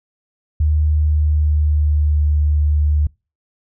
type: tone with pitch glide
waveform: sine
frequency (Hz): 76.2 to 74.59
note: D#2 to D2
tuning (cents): -36 to +27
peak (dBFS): -12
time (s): 0.6-3.07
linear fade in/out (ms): 5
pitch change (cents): -37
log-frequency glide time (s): 0.86-2.22
effects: noise-tail reverb RT60 0.3 s tail -26 dB re dry